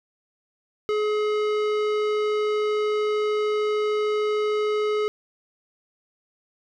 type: tone with tanh clipping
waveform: sine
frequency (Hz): 423.4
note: G#4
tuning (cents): +33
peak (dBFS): -23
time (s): 0.89-5.08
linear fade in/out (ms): 0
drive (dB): 17
effects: none